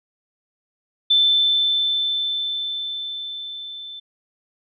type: tone with level ramp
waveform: sine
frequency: 3533 Hz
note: A7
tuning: 6 cents sharp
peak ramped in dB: -12 to -33 dBFS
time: 1.1-4 s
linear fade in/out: 10 ms
effects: none